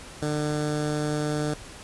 15% pulse tone with notch filter, 150 Hz, D3, 37 cents sharp, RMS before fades -27 dBFS, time 0.22-1.54 s, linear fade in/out 5 ms, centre 2500 Hz, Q 1.3, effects pink hiss -43 dBFS RMS until 1.83 s + resampled to 24000 Hz

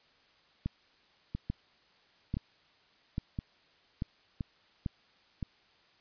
two click trains, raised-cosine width 5 ms, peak -22 / -20 dBFS, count 5 / 6, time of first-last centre 1.35-5.427 / 0.66-4.862 s, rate 0.981 / 1.19 Hz, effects white hiss -65 dBFS RMS until 6 s + resampled to 11025 Hz

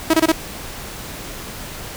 sawtooth tone bursts, 321.7 Hz, E4, 42 cents flat, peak -7 dBFS, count 4, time 0.1-0.32 s, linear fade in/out 5 ms, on 37 ms, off 24 ms, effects pink hiss -32 dBFS RMS until 1.96 s

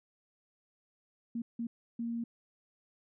sine tone bursts at uneven times, 233.1 Hz, A#3, in tune, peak -33 dBFS, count 3, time 1.35-1.42 / 1.59-1.67 / 1.99-2.24 s, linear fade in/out 5 ms, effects none

